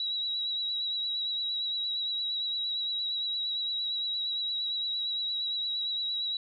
sine tone with vibrato, 3885 Hz, B7, 29 cents flat, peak -29 dBFS, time 0-6.37 s, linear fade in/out 2 ms, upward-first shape triangle, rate 8.7 Hz, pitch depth 31 cents each way, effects none

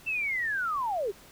sine linear sweep, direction down, 2700 to 359.3 Hz, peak -27 dBFS, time 0.06-1.12 s, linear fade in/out 20 ms, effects pink hiss -53 dBFS RMS until 1.31 s

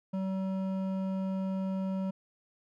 triangle tone with hard clipping, 190.6 Hz, G3, 48 cents flat, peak -32 dBFS, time 0.13-2.11 s, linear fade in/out 10 ms, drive 14 dB, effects none

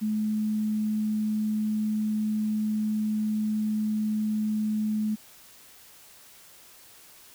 sine tone, 214.2 Hz, A3, 46 cents flat, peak -24 dBFS, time 0.01-5.16 s, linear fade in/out 20 ms, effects white hiss -52 dBFS RMS until 7.34 s

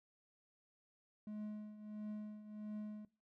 triangle tone with tremolo, 211.6 Hz, G#3, 33 cents sharp, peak -39 dBFS, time 1.27-3.05 s, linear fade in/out 2 ms, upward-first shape triangle, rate 1.5 Hz, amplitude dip 75%, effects noise-tail reverb RT60 0.3 s tail -20 dB re dry

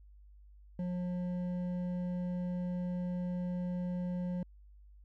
sine tone with hard clipping, 179 Hz, F3, 43 cents sharp, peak -35 dBFS, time 0.79-4.43 s, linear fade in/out 2 ms, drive 7 dB, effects added 50 Hz sine -54 dBFS peak until 5.04 s

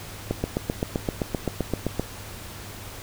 click train, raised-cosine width 2 ms, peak -10 dBFS, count 14, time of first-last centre 0.31-1.996 s, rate 7.71 Hz, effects added 100 Hz sine -43 dBFS peak until 3.02 s + pink hiss -40 dBFS RMS until 3.02 s

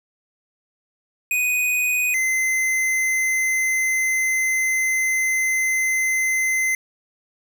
square tone pair in turn, 2489 / 2060 Hz, D#7 / C7, 0 / -28 cents, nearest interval minor third, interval 328 cents, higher first, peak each -19 dBFS, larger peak neither, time 1.31-2.14 / 2.14-6.75 s, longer second, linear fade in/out 2 ms, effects none

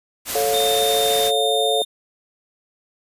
white noise, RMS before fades -25 dBFS, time 0.25-1.32 s, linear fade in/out 50 ms
sine chord, A augmented, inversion none, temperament equal with one note detuned, 440 / 554.4 / 705.8 Hz, A4 / C#5 / E#5, 0 / 0 / +18 cents, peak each -21 / -23 / -22 dBFS, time 0.35-1.82 s, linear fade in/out 2 ms
45% pulse tone, 3635 Hz, A#7, 44 cents flat, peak -22 dBFS, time 0.53-1.85 s, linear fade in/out 20 ms
effects resampled to 32000 Hz

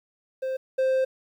triangle tone pair in turn, 524 / 524 Hz, C5 / C5, +2 / +2 cents, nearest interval unison, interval 0 cents, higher neither, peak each -24 / -18 dBFS, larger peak second, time 0.42-0.57 / 0.78-1.05 s, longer second, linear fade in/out 10 ms, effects 10-bit

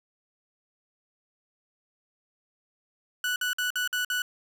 30% pulse tone bursts, 1480 Hz, F#6, in tune, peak -23 dBFS, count 6, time 3.24-4.22 s, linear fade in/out 2 ms, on 120 ms, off 52 ms, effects none

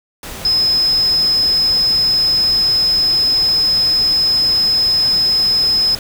sine tone in noise, 5100 Hz, D#8, 42 cents sharp, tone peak -11 dBFS, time 0.45-5.95 s, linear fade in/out 2 ms, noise pink, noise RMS -29 dBFS, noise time 0.23-5.99 s, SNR +15 dB, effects none

